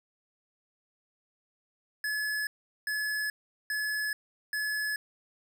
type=tone bursts; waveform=square; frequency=1708 Hz; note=G#6; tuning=48 cents sharp; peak=-30 dBFS; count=4; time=2.04-4.96 s; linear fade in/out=2 ms; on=430 ms; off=400 ms; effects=none